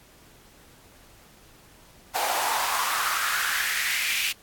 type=noise with high-pass filter sweep; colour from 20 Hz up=pink; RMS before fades=-26 dBFS; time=2.14-4.33 s; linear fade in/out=20 ms; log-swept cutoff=710 to 2600 Hz; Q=3.7; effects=pink hiss -54 dBFS RMS until 4.42 s + AAC 64 kbps